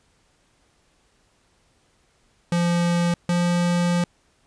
square tone pair in turn, 172.8 / 174.61 Hz, F3 / F3, -18 / 0 cents, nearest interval unison, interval 18 cents, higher second, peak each -19 dBFS, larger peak neither, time 2.52-3.14 / 3.29-4.04 s, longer second, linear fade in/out 2 ms, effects pink hiss -63 dBFS RMS until 4.46 s + resampled to 22050 Hz

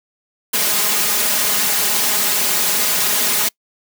white noise with comb filter, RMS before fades -17 dBFS, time 0.53-3.49 s, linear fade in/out 10 ms, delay 4.8 ms, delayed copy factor +0.8, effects noise-tail reverb RT60 0.1 s tail -25 dB re dry + high-pass 150 Hz 12 dB/octave

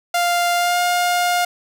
sawtooth tone with pitch glide, 698.5 to 709.1 Hz, F5 to F5, 0 to +26 cents, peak -12 dBFS, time 0.14-1.45 s, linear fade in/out 5 ms, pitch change +26 cents, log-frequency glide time 0.55-0.79 s, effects none

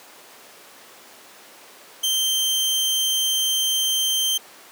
sawtooth tone, 3136 Hz, G7, in tune, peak -16 dBFS, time 2.03-4.38 s, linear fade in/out 10 ms, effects pink hiss -45 dBFS RMS until 4.71 s + high-pass 400 Hz 12 dB/octave

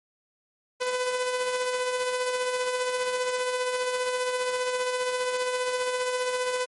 sawtooth tone with tremolo, 502 Hz, B4, 28 cents sharp, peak -20 dBFS, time 0.8-6.66 s, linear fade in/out 20 ms, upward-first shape sine, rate 15 Hz, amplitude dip 40%, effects MP3 48 kbps

